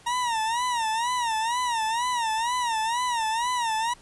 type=tone with vibrato; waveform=40% pulse; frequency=935 Hz; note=A#5; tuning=5 cents sharp; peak=-23 dBFS; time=0.06-3.94 s; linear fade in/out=10 ms; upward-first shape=sine; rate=2.1 Hz; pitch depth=120 cents each way; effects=pink hiss -53 dBFS RMS until 4.01 s + resampled to 24000 Hz